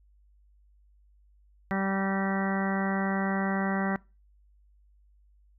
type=harmonic tone with a mistuned harmonic; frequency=194 Hz; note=G3; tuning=18 cents flat; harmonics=1 / 2 / 3 / 4 / 5 / 6 / 7 / 8 / 9 / 10; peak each=-28 / -37 / -37 / -35 / -41 / -39 / -41 / -38 / -43 / -38 dBFS; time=1.71-3.96 s; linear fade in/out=0 ms; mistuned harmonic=9; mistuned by=+55 cents; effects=noise-tail reverb RT60 0.3 s tail -24 dB re dry + added 50 Hz sine -58 dBFS peak until 5.58 s